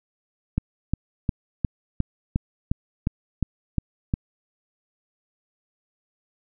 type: click train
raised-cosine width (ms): 5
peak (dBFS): -9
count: 11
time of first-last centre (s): 0.58-4.139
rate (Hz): 2.81
effects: none